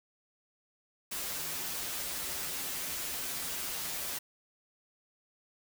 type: noise with comb filter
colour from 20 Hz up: white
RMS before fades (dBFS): -37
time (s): 1.11-4.19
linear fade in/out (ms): 10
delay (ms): 9.4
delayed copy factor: -1
effects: none